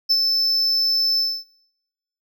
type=tone with ADSR envelope; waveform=triangle; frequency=5274 Hz; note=E8; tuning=in tune; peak=-12 dBFS; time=0.09-1.44 s; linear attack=20 ms; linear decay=49 ms; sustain=-4 dB; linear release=250 ms; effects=noise-tail reverb RT60 0.9 s tail -21 dB re dry